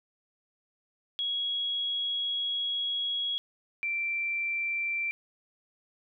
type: tone pair in turn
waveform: sine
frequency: 3322 / 2349 Hz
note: G#7 / D7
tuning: 0 / 0 cents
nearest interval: tritone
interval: 600 cents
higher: first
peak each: -28 dBFS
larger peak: neither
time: 1.19-3.38 / 3.83-5.11 s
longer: first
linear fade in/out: 0 ms
effects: none